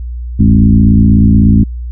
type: tone with frequency modulation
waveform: sine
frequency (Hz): 145.1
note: D3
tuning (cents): -21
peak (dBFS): -3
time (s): 0.39-1.64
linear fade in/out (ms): 10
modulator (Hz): 56.4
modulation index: 1.9
effects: added 60 Hz sine -18 dBFS peak until 1.91 s